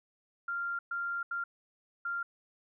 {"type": "tone bursts at uneven times", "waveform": "sine", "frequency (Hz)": 1391, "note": "F6", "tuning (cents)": -7, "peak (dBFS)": -32, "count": 4, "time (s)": [[0.48, 0.79], [0.91, 1.23], [1.31, 1.44], [2.05, 2.23]], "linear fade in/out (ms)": 5, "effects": []}